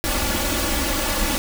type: noise with comb filter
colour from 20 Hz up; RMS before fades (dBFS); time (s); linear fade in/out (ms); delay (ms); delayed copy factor
pink; -22; 0.04-1.38; 0; 3.5; +0.95
effects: none